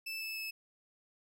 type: tone with pitch steps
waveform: 30% pulse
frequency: 2637 / 2620 / 2604 Hz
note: E7 / E7 / E7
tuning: 0 / -11 / -22 cents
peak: -35 dBFS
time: 0.06-0.51 s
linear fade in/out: 10 ms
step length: 150 ms
effects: none